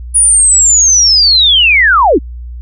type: linear sweep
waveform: sine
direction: down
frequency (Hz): 9800 to 219.2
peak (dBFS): -4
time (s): 0.14-2.19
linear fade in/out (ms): 20
effects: added 60 Hz sine -22 dBFS peak until 2.61 s